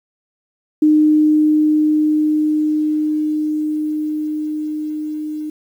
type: tone with level ramp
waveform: sine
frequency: 305.5 Hz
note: D#4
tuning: 32 cents flat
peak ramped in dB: -8 to -22 dBFS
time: 0.82-5.5 s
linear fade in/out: 5 ms
effects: 8-bit